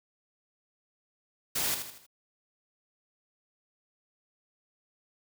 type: noise with echo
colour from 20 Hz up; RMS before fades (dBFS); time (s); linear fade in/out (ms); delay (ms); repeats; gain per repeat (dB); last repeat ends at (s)
white; -30; 1.55-1.75; 10; 79; 4; -7; 2.066
effects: none